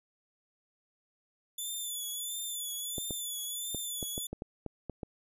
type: tone with vibrato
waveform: 5% pulse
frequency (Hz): 3482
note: A7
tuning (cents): -19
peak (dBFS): -28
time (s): 1.58-4.27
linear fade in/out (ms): 5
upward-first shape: sine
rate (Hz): 1.5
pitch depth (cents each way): 54
type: clicks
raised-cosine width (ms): 2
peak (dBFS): -24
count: 10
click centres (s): 2.982 / 3.108 / 3.747 / 4.028 / 4.179 / 4.33 / 4.421 / 4.663 / 4.897 / 5.032
effects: resampled to 32000 Hz